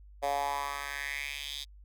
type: tone with high-pass filter sweep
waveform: 10% pulse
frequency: 141.5 Hz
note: C#3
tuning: 36 cents sharp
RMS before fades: -35 dBFS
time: 0.22-1.65 s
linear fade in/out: 20 ms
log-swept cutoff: 620 to 3900 Hz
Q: 3.9
effects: added 50 Hz sine -50 dBFS peak until 1.84 s